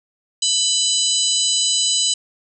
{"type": "harmonic tone with a mistuned harmonic", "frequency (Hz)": 996, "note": "B5", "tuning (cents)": 14, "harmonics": [3, 4, 5, 6, 7, 8], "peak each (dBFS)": [-21, -21, -27, -31, -25, -21], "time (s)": [0.42, 2.14], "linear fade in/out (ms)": 5, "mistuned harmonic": 7, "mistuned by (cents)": -59, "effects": []}